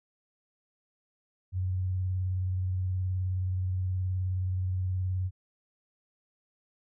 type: tone with vibrato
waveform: sine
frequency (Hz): 92.5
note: F#2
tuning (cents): 0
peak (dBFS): -27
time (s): 1.52-5.31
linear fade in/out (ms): 50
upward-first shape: sine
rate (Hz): 19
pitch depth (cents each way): 29
effects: none